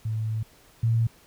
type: tone pair in turn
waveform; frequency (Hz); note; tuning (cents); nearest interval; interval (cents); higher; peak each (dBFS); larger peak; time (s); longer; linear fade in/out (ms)
sine; 110 / 114.37; A2 / A#2; 0 / -33; minor second; 67; second; -25 / -19; second; 0.05-0.43 / 0.83-1.07; first; 5
effects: pink hiss -56 dBFS RMS until 1.26 s